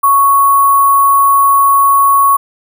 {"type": "tone with sample-and-hold", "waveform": "sine", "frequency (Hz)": 1108.7, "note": "C#6", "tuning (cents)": 0, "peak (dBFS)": -5, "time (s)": [0.03, 2.37], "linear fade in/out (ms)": 10, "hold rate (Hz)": 11025, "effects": []}